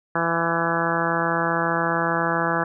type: harmonic tone with a mistuned harmonic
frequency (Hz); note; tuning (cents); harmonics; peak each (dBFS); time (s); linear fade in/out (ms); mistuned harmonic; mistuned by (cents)
167.2; E3; +25; 1 / 2 / 3 / 4 / 5 / 6 / 7 / 8 / 9 / 10; -29 / -29 / -29 / -29 / -29 / -29 / -29 / -29 / -29 / -29; 0.15-2.64; 5; 10; +16
effects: none